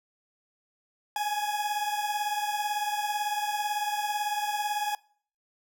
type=beating tone pair; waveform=40% pulse; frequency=830.6 / 848.6 Hz; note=G#5 / G#5; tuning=0 / +37 cents; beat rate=18 Hz; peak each=-28 / -33 dBFS; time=1.16-4.95 s; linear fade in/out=2 ms; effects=noise-tail reverb RT60 0.5 s tail -23 dB re dry